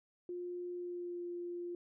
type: tone with pitch glide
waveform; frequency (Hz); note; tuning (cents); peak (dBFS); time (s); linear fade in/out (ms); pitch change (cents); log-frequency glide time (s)
sine; 354.4 to 349.5; F4 to F4; +25 to +1; -39; 0.29-1.75; 2; -24; 0.73-1.23
effects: none